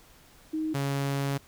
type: tone pair in turn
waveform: sine / sawtooth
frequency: 313.7 / 139.17 Hz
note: D#4 / C#3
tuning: +14 / +7 cents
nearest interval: octave + major second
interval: 1407 cents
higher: first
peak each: -27 / -23 dBFS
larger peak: second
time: 0.53-0.74 / 0.74-1.38 s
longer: second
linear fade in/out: 10 ms
effects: pink hiss -56 dBFS RMS until 1.47 s